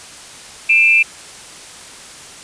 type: tone pair together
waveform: sine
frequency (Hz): 2384 / 2637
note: D7 / E7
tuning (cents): +25 / 0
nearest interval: major second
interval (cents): 175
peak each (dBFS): -11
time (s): 0.69-1.03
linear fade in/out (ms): 10
effects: white hiss -36 dBFS RMS until 2.43 s + resampled to 22050 Hz